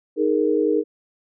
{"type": "chord", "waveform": "sine", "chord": "D# suspended fourth", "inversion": "none", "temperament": "equal", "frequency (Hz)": [311.1, 415.3, 466.2], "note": ["D#4", "G#4", "A#4"], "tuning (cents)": [0, 0, 0], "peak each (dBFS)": -21, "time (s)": [0.16, 0.84], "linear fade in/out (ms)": 50, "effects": []}